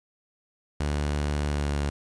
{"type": "tone with pitch glide", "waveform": "sawtooth", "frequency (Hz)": [73.42, 71.83], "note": ["D2", "D2"], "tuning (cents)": [0, -38], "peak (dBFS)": -21, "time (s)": [0.8, 1.9], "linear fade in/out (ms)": 5, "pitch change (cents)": -38, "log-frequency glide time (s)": [1.46, 1.78], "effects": ["resampled to 22050 Hz", "8-bit"]}